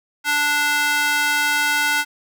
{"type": "tone with high-pass filter", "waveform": "square", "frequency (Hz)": 293.7, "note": "D4", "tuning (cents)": 0, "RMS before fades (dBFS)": -19, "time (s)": [0.24, 2.05], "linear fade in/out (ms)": 50, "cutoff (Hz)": 1400, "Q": 1.7, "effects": []}